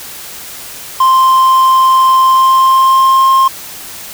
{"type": "tone with pitch glide", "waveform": "triangle", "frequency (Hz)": [1046.5, 1062.3], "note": ["C6", "C6"], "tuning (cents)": [0, 26], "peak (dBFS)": -3, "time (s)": [1, 3.48], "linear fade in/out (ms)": 5, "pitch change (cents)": 26, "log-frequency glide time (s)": [2.24, 3.27], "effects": ["white hiss -28 dBFS RMS until 4.13 s"]}